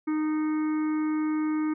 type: harmonic tone with a mistuned harmonic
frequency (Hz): 308.2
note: D#4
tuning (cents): -16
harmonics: 1 / 3 / 4 / 5 / 6 / 7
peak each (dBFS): -24 / -42 / -40 / -48 / -50 / -45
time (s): 0.07-1.74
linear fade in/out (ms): 10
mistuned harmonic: 7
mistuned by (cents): +24
effects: none